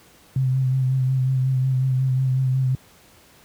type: tone with vibrato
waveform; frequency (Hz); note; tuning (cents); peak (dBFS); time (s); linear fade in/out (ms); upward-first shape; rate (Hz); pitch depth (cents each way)
sine; 130.6; C3; -3; -17; 0.36-2.75; 2; sine; 5.5; 29
effects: pink hiss -52 dBFS RMS until 3.44 s + high-pass 60 Hz 12 dB/octave